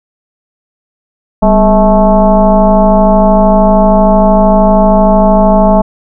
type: tone with frequency modulation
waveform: sine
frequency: 421.5 Hz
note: G#4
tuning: 26 cents sharp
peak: -3 dBFS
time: 1.42-5.82 s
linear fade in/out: 10 ms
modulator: 224 Hz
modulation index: 2.1
effects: none